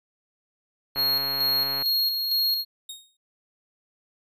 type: tone with tremolo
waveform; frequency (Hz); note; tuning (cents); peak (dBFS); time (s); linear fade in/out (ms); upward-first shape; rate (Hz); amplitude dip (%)
square; 4282; C8; +39; -21; 0.95-2.65; 50; square; 2.2; 40
type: click train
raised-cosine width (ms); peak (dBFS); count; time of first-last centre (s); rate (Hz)
0.5; -21; 121; 0.96-1.823; 139
type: tone with exponential decay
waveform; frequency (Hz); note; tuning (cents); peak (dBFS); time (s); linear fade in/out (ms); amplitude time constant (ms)
sawtooth; 3729; A#7; 0; -30; 2.89-3.17; 5; 60
effects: none